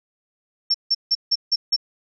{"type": "tone bursts", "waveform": "sine", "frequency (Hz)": 5430, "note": "F8", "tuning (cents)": -50, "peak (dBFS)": -15, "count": 6, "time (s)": [0.7, 1.764], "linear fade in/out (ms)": 10, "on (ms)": 44, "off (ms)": 160, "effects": []}